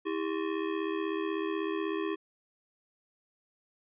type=ring-modulated tone; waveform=square; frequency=362.3 Hz; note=F#4; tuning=36 cents flat; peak=-28 dBFS; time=0.05-2.16 s; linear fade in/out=20 ms; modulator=38.1 Hz; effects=resampled to 8000 Hz